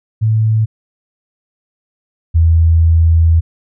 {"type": "tone pair in turn", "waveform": "sine", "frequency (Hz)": [110, 82.17], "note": ["A2", "E2"], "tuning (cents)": [0, -5], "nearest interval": "perfect fourth", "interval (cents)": 505, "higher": "first", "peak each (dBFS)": [-9, -6], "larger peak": "second", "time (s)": [[0.21, 0.66], [2.34, 3.41]], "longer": "second", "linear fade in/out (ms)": 20, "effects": []}